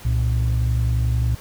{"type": "tone pair together", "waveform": "sine", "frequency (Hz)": [65.4, 116.53], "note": ["C2", "A#2"], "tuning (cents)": [0, 0], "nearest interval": "minor seventh", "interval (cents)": 1000, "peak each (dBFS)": -18, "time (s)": [0.05, 1.35], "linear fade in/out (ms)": 5, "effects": ["tanh soft clip ceiling -13 dBFS", "pink hiss -42 dBFS RMS until 1.4 s"]}